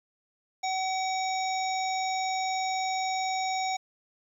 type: harmonic tone with a mistuned harmonic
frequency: 757 Hz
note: F#5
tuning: 39 cents sharp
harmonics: 1 / 3 / 5 / 7 / 9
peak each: -28 / -36 / -39 / -40 / -40 dBFS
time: 0.63-3.77 s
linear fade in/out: 10 ms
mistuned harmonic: 7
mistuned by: +67 cents
effects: 10-bit